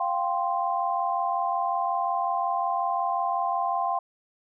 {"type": "chord", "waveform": "sine", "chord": "F suspended second", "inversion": "none", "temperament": "equal", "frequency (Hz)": [698.5, 784, 1046.5], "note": ["F5", "G5", "C6"], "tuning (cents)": [0, 0, 0], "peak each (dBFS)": -28, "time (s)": [0, 3.99], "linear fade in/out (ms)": 5, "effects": []}